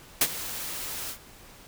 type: noise with ADSR envelope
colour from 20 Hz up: white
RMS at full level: -19 dBFS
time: 0.21-1.18 s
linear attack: 4 ms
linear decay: 53 ms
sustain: -16 dB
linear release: 86 ms
effects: pink hiss -50 dBFS RMS until 1.67 s